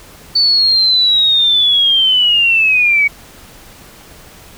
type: linear sweep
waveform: sine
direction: down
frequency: 4524 to 2237 Hz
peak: -8 dBFS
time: 0.35-3.08 s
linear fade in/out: 10 ms
effects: pink hiss -39 dBFS RMS until 4.57 s